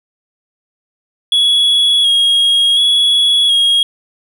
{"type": "tone with vibrato", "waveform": "triangle", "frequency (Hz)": 3322, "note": "G#7", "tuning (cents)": 0, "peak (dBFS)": -7, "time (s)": [1.32, 3.83], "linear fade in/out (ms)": 2, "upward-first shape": "square", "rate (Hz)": 0.69, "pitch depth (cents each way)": 24, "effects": []}